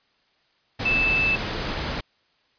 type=tone in noise; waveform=sine; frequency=2633 Hz; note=E7; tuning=3 cents flat; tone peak=-19 dBFS; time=0.85-1.36 s; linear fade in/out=10 ms; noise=pink; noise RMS=-28 dBFS; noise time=0.79-2.01 s; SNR=+6 dB; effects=white hiss -65 dBFS RMS until 2.58 s + resampled to 11025 Hz